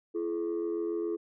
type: tone pair together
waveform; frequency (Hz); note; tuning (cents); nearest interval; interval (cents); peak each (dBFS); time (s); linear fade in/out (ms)
sine; 337.8 / 425.1; E4 / G#4; +42 / +40; major third; 398; -30 / -31; 0.14-1.17; 20
effects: tanh soft clip ceiling -26 dBFS